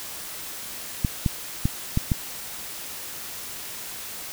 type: clicks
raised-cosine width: 5 ms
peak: -8 dBFS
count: 5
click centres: 1.048 / 1.262 / 1.655 / 1.974 / 2.118 s
effects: white hiss -36 dBFS RMS until 4.32 s